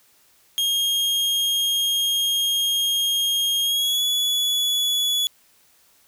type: tone with pitch glide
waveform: 40% pulse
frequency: 3245 to 3404 Hz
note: G#7 to G#7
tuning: -41 to +42 cents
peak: -18 dBFS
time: 0.58-5.27 s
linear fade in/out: 0 ms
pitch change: +83 cents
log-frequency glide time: 3.63-4.03 s
effects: white hiss -58 dBFS RMS until 6.07 s